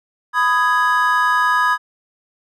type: chord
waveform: triangle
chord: G# minor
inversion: first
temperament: just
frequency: 996.7 / 1245.9 / 1661.2 Hz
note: B5 / D#6 / G#6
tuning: +16 / +2 / 0 cents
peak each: -16 dBFS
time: 0.33-1.78 s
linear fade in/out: 50 ms
effects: none